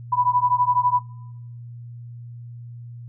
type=beating tone pair; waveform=sine; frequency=982 / 994 Hz; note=B5 / B5; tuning=-10 / +11 cents; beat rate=12 Hz; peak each=-20 dBFS; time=0.12-1 s; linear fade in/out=10 ms; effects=noise-tail reverb RT60 0.9 s tail -22 dB re dry + added 119 Hz sine -35 dBFS peak until 3.08 s